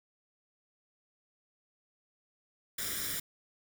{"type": "noise with comb filter", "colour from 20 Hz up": "white", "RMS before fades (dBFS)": -36, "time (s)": [2.78, 3.2], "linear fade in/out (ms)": 5, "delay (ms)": 0.56, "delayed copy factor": 0.75, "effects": []}